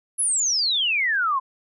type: exponential sweep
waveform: sine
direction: down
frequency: 11020 to 1014 Hz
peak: -19 dBFS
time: 0.18-1.4 s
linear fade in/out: 20 ms
effects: none